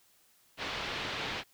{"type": "low-pass noise", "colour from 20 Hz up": "white", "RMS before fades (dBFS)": -37, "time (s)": [0.57, 1.44], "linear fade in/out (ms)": 50, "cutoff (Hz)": 3800, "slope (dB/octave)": 24, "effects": ["white hiss -66 dBFS RMS until 1.53 s"]}